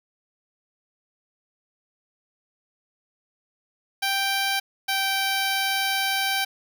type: tone pair in turn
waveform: 10% pulse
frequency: 784 / 779 Hz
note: G5 / G5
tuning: 0 / -11 cents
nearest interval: unison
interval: 11 cents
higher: first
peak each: -14 dBFS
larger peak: neither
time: 4.02-4.6 / 4.88-6.45 s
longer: second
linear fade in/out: 10 ms
effects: none